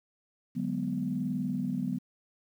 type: chord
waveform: sine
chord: G# half-diminished seventh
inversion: second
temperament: equal with one note detuned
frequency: 146.83 / 186.71 / 207.7 / 246.9 Hz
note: D3 / F#3 / G#3 / B3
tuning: 0 / +16 / 0 / 0 cents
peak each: -37 / -33 / -37 / -32 dBFS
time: 0.55-1.99 s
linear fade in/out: 20 ms
effects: tanh soft clip ceiling -18 dBFS + 10-bit